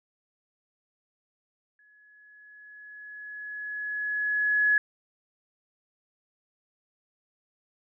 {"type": "tone with exponential growth", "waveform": "sine", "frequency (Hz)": 1692, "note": "G#6", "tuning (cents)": 32, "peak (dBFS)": -18, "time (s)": [1.79, 4.78], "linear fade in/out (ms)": 2, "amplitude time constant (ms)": 650, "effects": []}